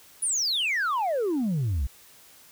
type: exponential sweep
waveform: sine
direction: down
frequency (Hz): 10300 to 59.9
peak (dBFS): -21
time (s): 0.22-1.87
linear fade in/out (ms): 10
effects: tanh soft clip ceiling -22 dBFS + white hiss -53 dBFS RMS until 2.51 s